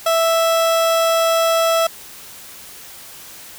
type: tone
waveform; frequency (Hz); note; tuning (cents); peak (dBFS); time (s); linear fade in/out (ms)
30% pulse; 659.3; E5; 0; -11; 0.06-1.87; 5
effects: white hiss -38 dBFS RMS until 3.58 s